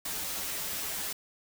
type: noise with comb filter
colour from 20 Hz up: white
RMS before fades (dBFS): -35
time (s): 0.05-1.13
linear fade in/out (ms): 5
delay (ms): 8.4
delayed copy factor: -0.95
effects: none